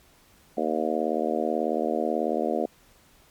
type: harmonic tone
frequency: 78.3 Hz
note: D#2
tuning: 11 cents sharp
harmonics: 3 / 4 / 5 / 6 / 7 / 8 / 9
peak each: -31 / -31 / -31 / -31 / -31 / -31 / -31 dBFS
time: 0.57-2.66 s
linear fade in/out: 5 ms
effects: pink hiss -58 dBFS RMS until 3.3 s + MP3 96 kbps